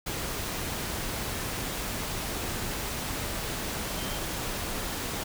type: tone in noise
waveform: sine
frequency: 3134 Hz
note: G7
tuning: 1 cent flat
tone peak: -42 dBFS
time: 3.97-4.19 s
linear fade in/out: 10 ms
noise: pink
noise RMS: -33 dBFS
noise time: 0.06-5.24 s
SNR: -12 dB
effects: none